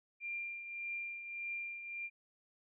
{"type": "tone with tremolo", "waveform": "sine", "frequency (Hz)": 2386, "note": "D7", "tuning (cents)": 27, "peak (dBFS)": -37, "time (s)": [0.2, 2.1], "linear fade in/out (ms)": 50, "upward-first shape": "triangle", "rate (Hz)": 1.7, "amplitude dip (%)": 60, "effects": []}